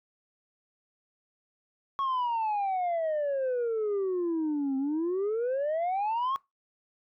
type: exponential two-way sweep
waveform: sine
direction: down then up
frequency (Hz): 1108.7 to 263.8 to 1108.7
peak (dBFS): -24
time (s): 1.99-6.36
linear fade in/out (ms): 0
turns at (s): 4.77
effects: noise-tail reverb RT60 0.2 s tail -22 dB re dry + tanh soft clip ceiling -25 dBFS